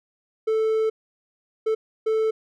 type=tone bursts at uneven times; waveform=triangle; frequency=440 Hz; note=A4; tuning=in tune; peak=-17 dBFS; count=3; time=0.47-0.9 / 1.66-1.75 / 2.06-2.31 s; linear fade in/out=10 ms; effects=none